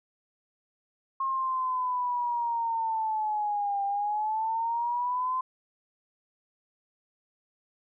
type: linear two-way sweep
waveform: sine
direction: down then up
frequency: 1076 to 794 to 1036 Hz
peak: -26 dBFS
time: 1.2-5.41 s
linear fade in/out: 5 ms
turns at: 3.84 s
effects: none